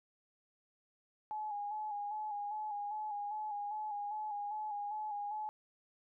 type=tone with vibrato; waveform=sine; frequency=837 Hz; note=G#5; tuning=13 cents sharp; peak=-37 dBFS; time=1.31-5.49 s; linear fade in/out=0 ms; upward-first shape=square; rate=2.5 Hz; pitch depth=36 cents each way; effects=none